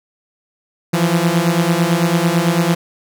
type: beating tone pair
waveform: sawtooth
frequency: 165.6 / 174.6 Hz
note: E3 / F3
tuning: +8 / 0 cents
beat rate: 9 Hz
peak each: -12 dBFS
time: 0.93-2.75 s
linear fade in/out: 10 ms
effects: none